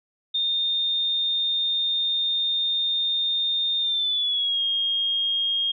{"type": "tone with pitch glide", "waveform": "sine", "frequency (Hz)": [3643, 3246], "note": ["A#7", "G#7"], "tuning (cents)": [-41, -40], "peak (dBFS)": -21, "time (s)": [0.34, 5.72], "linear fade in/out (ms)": 10, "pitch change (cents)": -199, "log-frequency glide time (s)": [3.8, 4.62], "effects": []}